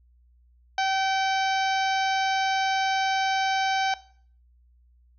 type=harmonic tone; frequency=770 Hz; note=G5; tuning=31 cents flat; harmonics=1 / 2 / 3 / 4 / 5 / 6 / 7 / 8; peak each=-23 / -29 / -33 / -35 / -37 / -39 / -40 / -41 dBFS; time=0.78-3.94 s; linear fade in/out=2 ms; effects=noise-tail reverb RT60 0.5 s tail -18 dB re dry + added 60 Hz sine -56 dBFS peak until 5.18 s